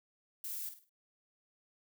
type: noise with echo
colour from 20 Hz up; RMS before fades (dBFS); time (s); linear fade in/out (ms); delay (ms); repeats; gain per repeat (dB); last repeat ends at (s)
violet; -41; 0.44-0.69; 2; 51; 4; -9; 0.894
effects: none